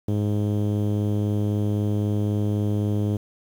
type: tone with low-pass filter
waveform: sawtooth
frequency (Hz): 103.83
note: G#2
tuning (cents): 0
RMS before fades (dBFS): -23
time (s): 0.08-3.17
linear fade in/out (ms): 5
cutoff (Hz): 410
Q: 1.2
effects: 8-bit